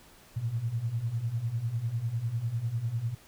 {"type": "beating tone pair", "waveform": "sine", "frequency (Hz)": [109.9, 119.9], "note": ["A2", "A#2"], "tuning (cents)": [-2, 49], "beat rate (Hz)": 10, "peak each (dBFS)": [-34, -30], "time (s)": [0.36, 3.15], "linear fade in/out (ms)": 10, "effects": ["pink hiss -56 dBFS RMS until 3.27 s"]}